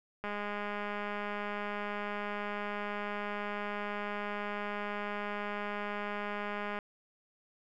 click train, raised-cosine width 0.5 ms, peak -23 dBFS, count 1350, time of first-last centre 0.24-6.789 s, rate 206 Hz, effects none

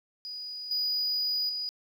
sine tone with level steps, 4927 Hz, D#8, 18 cents flat, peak -36 / -24 / -30 dBFS, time 0.25-1.69 s, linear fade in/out 0 ms, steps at 0.71 / 1.49 s, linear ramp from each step 2 ms, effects tanh soft clip ceiling -25 dBFS + 10-bit

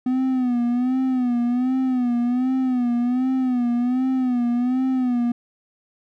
triangle tone with vibrato, 250 Hz, B3, 21 cents sharp, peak -16 dBFS, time 0.06-5.32 s, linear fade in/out 5 ms, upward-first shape sine, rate 1.3 Hz, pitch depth 80 cents each way, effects none

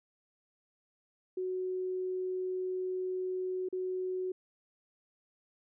sine tone with dropouts, 370 Hz, F#4, in tune, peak -32 dBFS, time 1.37-4.32 s, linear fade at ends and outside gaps 5 ms, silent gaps 3.688-3.726 s, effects none

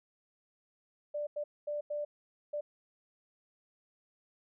sine tone bursts at uneven times, 590 Hz, D5, 8 cents sharp, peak -33 dBFS, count 5, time 1.14-1.27 / 1.36-1.44 / 1.67-1.81 / 1.9-2.05 / 2.53-2.61 s, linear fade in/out 10 ms, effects none

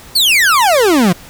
40% pulse exponential sweep, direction down, 4648 to 164.81 Hz, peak -7 dBFS, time 0.15-1.13 s, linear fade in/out 10 ms, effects pink hiss -37 dBFS RMS until 1.29 s

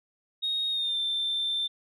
sine tone with pitch glide, 3736 to 3565 Hz, A#7 to A7, +3 to +22 cents, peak -25 dBFS, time 0.42-1.68 s, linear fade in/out 20 ms, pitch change -81 cents, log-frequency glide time 0.7-0.98 s, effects tanh soft clip ceiling -22 dBFS

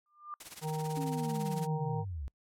sine tone with exponential growth, 1197 Hz, D6, 33 cents sharp, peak -36 dBFS, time 0.06-0.34 s, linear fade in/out 1 ms, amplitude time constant 60 ms
white noise with tremolo, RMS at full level -44 dBFS, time 0.4-1.67 s, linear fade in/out 5 ms, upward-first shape sine, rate 18 Hz, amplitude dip 80%
harmonic tone, 155.56 Hz, D#3, in tune, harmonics 1 / 3 / 5 / 6, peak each -34 / -39 / -41 / -42 dBFS, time 0.61-2.05 s, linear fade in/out 50 ms
sine linear sweep, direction down, 282.7 to 61.74 Hz, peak -36 dBFS, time 0.97-2.28 s, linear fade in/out 0 ms
effects noise-tail reverb RT60 0.1 s tail -26 dB re dry + low-pass 12000 Hz 12 dB/octave

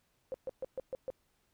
sine tone bursts, 523.3 Hz, C5, in tune, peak -34 dBFS, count 6, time 0.32-1.102 s, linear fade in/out 0 ms, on 22 ms, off 130 ms, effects pink hiss -75 dBFS RMS until 1.53 s

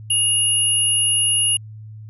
sine tone pair together, 2850 / 10760 Hz, F7 / E9, +34 / +34 cents, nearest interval octave + major seventh, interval 2300 cents, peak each -19 / -17 dBFS, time 0.1-1.57 s, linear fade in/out 5 ms, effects added 108 Hz sine -34 dBFS peak until 2.09 s

